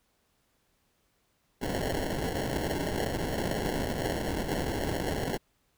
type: noise with sample-and-hold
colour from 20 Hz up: blue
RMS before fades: -31 dBFS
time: 1.61-5.38 s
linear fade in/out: 20 ms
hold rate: 1225 Hz
effects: pink hiss -72 dBFS RMS until 5.77 s

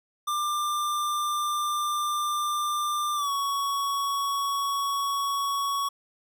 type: tone with pitch glide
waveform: square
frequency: 1191 to 1117.7 Hz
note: D6 to C#6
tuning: +24 to +14 cents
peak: -26 dBFS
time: 0.27-5.89 s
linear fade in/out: 10 ms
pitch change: -110 cents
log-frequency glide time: 3.15-3.3 s
effects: none

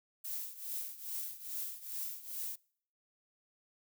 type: noise with tremolo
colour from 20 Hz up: violet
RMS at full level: -38 dBFS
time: 0.24-2.56 s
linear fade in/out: 10 ms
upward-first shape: triangle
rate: 2.4 Hz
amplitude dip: 85%
effects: noise-tail reverb RT60 0.6 s tail -26 dB re dry

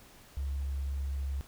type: tone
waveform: sine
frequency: 68.9 Hz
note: C#2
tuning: 10 cents flat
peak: -31 dBFS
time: 0.37-1.41 s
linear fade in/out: 0 ms
effects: pink hiss -56 dBFS RMS until 1.47 s

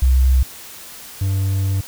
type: tone pair in turn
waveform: sine / triangle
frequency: 64.5 / 96.64 Hz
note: C2 / G2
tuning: -24 / -24 cents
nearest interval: perfect fifth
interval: 700 cents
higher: second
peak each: -10 / -14 dBFS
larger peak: first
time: 0.02-0.43 / 1.21-1.81 s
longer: second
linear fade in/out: 5 ms
effects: white hiss -37 dBFS RMS until 1.87 s

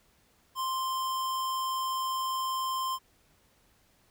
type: tone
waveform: square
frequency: 1046.5 Hz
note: C6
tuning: in tune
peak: -30 dBFS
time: 0.55-2.99 s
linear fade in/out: 50 ms
effects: pink hiss -66 dBFS RMS until 4.1 s

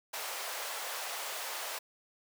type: high-pass noise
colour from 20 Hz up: pink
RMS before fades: -39 dBFS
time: 0.13-1.79 s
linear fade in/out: 10 ms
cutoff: 570 Hz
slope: 24 dB/octave
effects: none

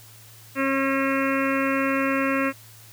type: harmonic tone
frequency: 270.9 Hz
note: C#4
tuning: 40 cents flat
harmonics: 1 / 2 / 4 / 5 / 6 / 7 / 8 / 9 / 10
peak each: -24 / -27 / -30 / -31 / -32 / -32 / -33 / -34 / -34 dBFS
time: 0.55-2.53 s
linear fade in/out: 50 ms
effects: added 111 Hz sine -49 dBFS peak until 2.92 s + white hiss -49 dBFS RMS until 2.92 s

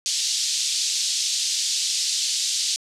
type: band-pass noise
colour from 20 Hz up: pink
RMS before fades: -24 dBFS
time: 0.06-2.76 s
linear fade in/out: 0 ms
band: 3800 to 7600 Hz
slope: 24 dB/octave
effects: low-pass 12000 Hz 12 dB/octave

